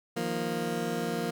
20% pulse chord, Eb suspended second, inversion none, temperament just, 155.56 / 175.01 / 233.3 Hz, Eb3 / F3 / Bb3, 0 / +4 / +2 cents, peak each -34 / -29 / -28 dBFS, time 0.16-1.31 s, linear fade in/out 10 ms, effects none

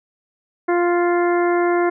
harmonic tone, 349.2 Hz, F4, in tune, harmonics 1 / 2 / 3 / 4 / 5 / 6, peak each -16 / -22 / -26 / -28 / -30 / -32 dBFS, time 0.68-1.9 s, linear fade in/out 10 ms, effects none

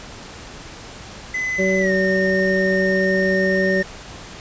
triangle tone with pitch glide, 2020 to 1831.1 Hz, B6 to A#6, +39 to -31 cents, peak -19 dBFS, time 1.34-3.83 s, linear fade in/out 5 ms, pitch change -170 cents, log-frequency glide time 1.79-1.92 s
harmonic tone, 190 Hz, F#3, 46 cents sharp, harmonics 1 / 2 / 3, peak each -21 / -21 / -21 dBFS, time 1.58-3.83 s, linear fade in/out 20 ms
effects pink hiss -37 dBFS RMS until 4.4 s + resampled to 16000 Hz

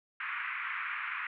white band-pass noise, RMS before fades -37 dBFS, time 0.2-1.27 s, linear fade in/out 5 ms, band 1100 to 2400 Hz, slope 48 dB/octave, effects none

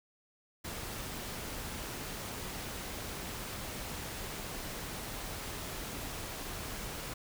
pink noise, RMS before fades -41 dBFS, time 0.64-7.14 s, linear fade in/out 10 ms, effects none

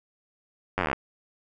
slowing click train, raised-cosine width 0.5 ms, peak -10 dBFS, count 13, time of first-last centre 0.78-0.93 s, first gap 10 ms, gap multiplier 1.04, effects none

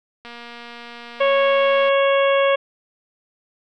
click train, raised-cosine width 0.3 ms, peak -22 dBFS, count 389, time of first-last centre 0.25-1.887 s, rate 237 Hz
harmonic tone, 552 Hz, C#5, 7 cents flat, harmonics 1 / 2 / 3 / 4 / 5 / 6, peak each -15 / -22 / -27 / -27 / -28 / -30 dBFS, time 1.2-2.56 s, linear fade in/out 10 ms
effects none

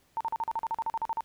sine tone bursts, 907 Hz, A#5, 48 cents flat, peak -27 dBFS, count 14, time 0.17-1.207 s, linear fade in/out 0 ms, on 36 ms, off 41 ms, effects pink hiss -66 dBFS RMS until 1.24 s

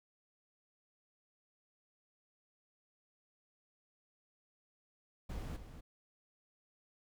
brown noise with echo, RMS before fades -42 dBFS, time 5.29-5.57 s, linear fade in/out 10 ms, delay 240 ms, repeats 1, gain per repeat -9 dB, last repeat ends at 5.81 s, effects none

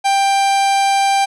45% pulse tone, 789 Hz, G5, 11 cents sharp, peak -12 dBFS, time 0.04-1.26 s, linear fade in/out 20 ms, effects resampled to 24000 Hz

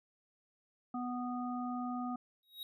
harmonic tone, 246.9 Hz, B3, in tune, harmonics 1 / 3 / 5, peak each -37 / -42 / -44 dBFS, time 0.94-2.16 s, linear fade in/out 5 ms
square tone with exponential growth, 3800 Hz, A#7, 33 cents sharp, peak -39 dBFS, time 2.43-2.63 s, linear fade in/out 1 ms, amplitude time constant 43 ms
effects none

